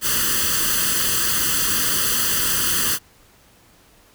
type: noise with comb filter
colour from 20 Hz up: white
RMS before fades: -20 dBFS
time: 0.01-2.99 s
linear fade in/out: 50 ms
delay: 0.65 ms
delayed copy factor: +0.85
effects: pink hiss -53 dBFS RMS until 4.14 s